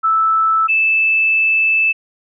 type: tone pair in turn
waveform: sine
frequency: 1315 / 2630 Hz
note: E6 / E7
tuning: -5 / -5 cents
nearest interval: octave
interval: 1200 cents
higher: second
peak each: -11 dBFS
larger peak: neither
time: 0.03-0.68 / 0.68-1.93 s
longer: second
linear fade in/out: 20 ms
effects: none